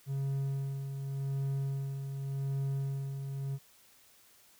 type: tone with tremolo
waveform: triangle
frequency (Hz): 137.1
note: C#3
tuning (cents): -19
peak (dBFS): -28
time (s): 0.06-3.59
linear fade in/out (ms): 50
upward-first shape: sine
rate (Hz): 0.87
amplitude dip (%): 50
effects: white hiss -62 dBFS RMS until 4.59 s